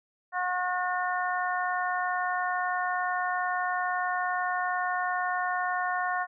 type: harmonic tone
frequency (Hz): 362.3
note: F#4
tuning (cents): -36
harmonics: 2 / 3 / 4 / 5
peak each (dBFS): -30 / -32 / -33 / -34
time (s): 0.32-6.27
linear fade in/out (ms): 50
effects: none